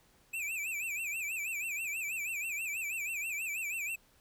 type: tone with vibrato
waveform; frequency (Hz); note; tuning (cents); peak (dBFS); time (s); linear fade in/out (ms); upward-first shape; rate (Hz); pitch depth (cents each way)
square; 2500; D#7; +8; -35; 0.33-3.96; 10; sine; 6.2; 150
effects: pink hiss -66 dBFS RMS until 4.2 s